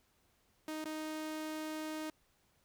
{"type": "tone with dropouts", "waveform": "sawtooth", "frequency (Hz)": 311.1, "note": "D#4", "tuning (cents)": 0, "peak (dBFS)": -35, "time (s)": [0.68, 2.1], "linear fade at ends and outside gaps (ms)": 2, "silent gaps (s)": [0.843, 0.855], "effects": ["pink hiss -73 dBFS RMS until 2.64 s"]}